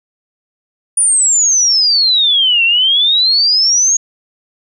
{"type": "exponential two-way sweep", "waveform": "sine", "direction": "down then up", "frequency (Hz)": [9650, 2683, 6690], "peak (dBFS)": -8, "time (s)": [0.97, 3.97], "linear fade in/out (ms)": 5, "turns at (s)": 2.64, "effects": []}